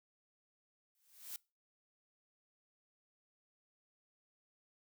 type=noise with exponential growth; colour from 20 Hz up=blue; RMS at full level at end=-42 dBFS; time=0.95-1.36 s; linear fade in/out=1 ms; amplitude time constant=87 ms; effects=noise-tail reverb RT60 0.3 s tail -24 dB re dry